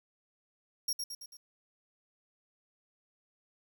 sawtooth tone with echo, 5588 Hz, F8, in tune, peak -27 dBFS, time 0.88-0.93 s, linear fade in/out 5 ms, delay 110 ms, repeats 4, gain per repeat -5 dB, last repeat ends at 1.37 s, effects 11-bit

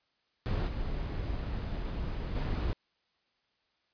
brown noise with level steps, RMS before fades -30 / -35 / -31 dBFS, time 0.46-2.73 s, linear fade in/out 0 ms, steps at 0.68 / 2.35 s, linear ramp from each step 2 ms, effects white hiss -75 dBFS RMS until 3.93 s + resampled to 11025 Hz

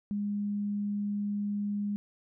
sine tone, 204.8 Hz, G#3, 24 cents flat, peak -29 dBFS, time 0.11-1.96 s, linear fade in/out 0 ms, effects none

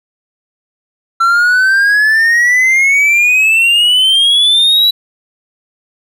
triangle exponential sweep, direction up, 1343 to 3951 Hz, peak -5 dBFS, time 1.2-4.91 s, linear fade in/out 10 ms, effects none

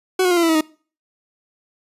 40% pulse tone with pitch steps, 372.8 / 361.8 / 351.1 / 340.7 / 330.6 / 320.8 / 311.3 Hz, F#4 / F#4 / F4 / F4 / E4 / E4 / D#4, +13 / -39 / +9 / -43 / +5 / -47 / +1 cents, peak -13 dBFS, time 0.19-0.61 s, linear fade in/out 5 ms, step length 60 ms, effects noise-tail reverb RT60 0.4 s tail -23 dB re dry + resampled to 32000 Hz

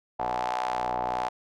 sawtooth ring-modulated tone, 61.74 Hz, B1, in tune, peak -20 dBFS, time 0.19-1.29 s, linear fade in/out 10 ms, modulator 802 Hz, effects low-pass 6000 Hz 12 dB/octave

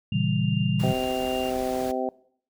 sine tone with tremolo, 2794 Hz, F7, in tune, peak -34 dBFS, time 0.12-1.5 s, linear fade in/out 5 ms, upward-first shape triangle, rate 2.6 Hz, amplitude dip 25%
sine chord, A# diminished seventh, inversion none, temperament equal with one note detuned, 116.54 / 138.59 / 162.92 / 196 Hz, A#2 / C#3 / E3 / G3, 0 / 0 / -20 / 0 cents, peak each -27 dBFS, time 0.12-0.93 s, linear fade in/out 5 ms
pink noise, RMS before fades -39 dBFS, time 0.79-1.92 s, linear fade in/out 10 ms
harmonic tone, 128.8 Hz, C3, 27 cents flat, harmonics 2 / 3 / 4 / 5 / 6, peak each -31 / -31 / -31 / -31 / -31 dBFS, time 0.83-2.09 s, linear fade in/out 2 ms
effects noise-tail reverb RT60 0.6 s tail -21 dB re dry

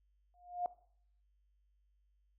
sine tone with exponential growth, 710 Hz, F5, 28 cents sharp, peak -30 dBFS, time 0.34-0.66 s, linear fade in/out 1 ms, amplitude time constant 69 ms, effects noise-tail reverb RT60 0.6 s tail -18 dB re dry + added 50 Hz sine -70 dBFS peak until 2.38 s

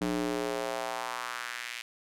square tone with high-pass filter sweep, 59.7 Hz, A#1, 42 cents sharp, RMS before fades -34 dBFS, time 0.01-1.82 s, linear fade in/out 5 ms, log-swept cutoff 230 to 2400 Hz, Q 2, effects low-pass 12000 Hz 12 dB/octave

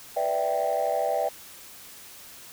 sine chord, E minor seventh, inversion second, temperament equal, 493.9 / 587.3 / 659.3 / 784 Hz, B4 / D5 / E5 / G5, 0 / 0 / 0 / 0 cents, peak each -30 / -27 / -27 / -27 dBFS, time 0.16-1.29 s, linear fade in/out 10 ms, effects tanh soft clip ceiling -17 dBFS + white hiss -46 dBFS RMS until 2.52 s

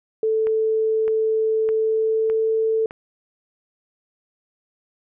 sine tone with pitch glide, 440 to 443.6 Hz, A4 to A4, 0 to +14 cents, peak -17 dBFS, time 0.23-2.86 s, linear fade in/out 2 ms, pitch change +14 cents, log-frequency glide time 1.77-2.5 s
click train, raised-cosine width 0.5 ms, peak -21 dBFS, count 5, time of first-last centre 0.47-2.909 s, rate 1.64 Hz
effects none

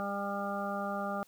harmonic tone, 200.3 Hz, G3, 38 cents sharp, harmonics 1 / 2 / 3 / 4 / 6 / 7, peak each -38 / -46 / -38 / -39 / -39 / -43 dBFS, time 0-1.23 s, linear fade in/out 0 ms, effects white hiss -64 dBFS RMS until 1.27 s

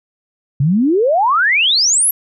sine exponential sweep, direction up, 130 to 11900 Hz, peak -10 dBFS, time 0.6-2.11 s, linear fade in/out 5 ms, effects none

